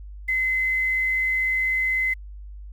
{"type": "tone with quantisation", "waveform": "sine", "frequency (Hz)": 2049, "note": "C7", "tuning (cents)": -37, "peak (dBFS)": -20, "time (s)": [0.28, 2.14], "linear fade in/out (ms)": 10, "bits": 8, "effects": ["added 50 Hz sine -36 dBFS peak until 2.72 s"]}